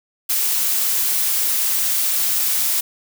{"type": "noise", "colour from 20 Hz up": "blue", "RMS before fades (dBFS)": -19, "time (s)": [0.29, 2.81], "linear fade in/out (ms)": 10, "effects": []}